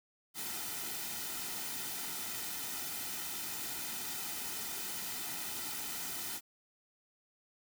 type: noise with comb filter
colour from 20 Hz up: white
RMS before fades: -40 dBFS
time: 0.34-6.41 s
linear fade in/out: 50 ms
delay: 1.8 ms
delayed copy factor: -0.6
effects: none